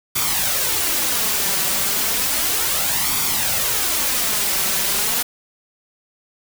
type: noise with flanger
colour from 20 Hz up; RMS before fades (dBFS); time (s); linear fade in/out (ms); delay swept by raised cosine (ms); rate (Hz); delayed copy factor
white; -20; 0.15-5.23; 10; 0.86 to 5.26; 0.33; +0.55
effects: none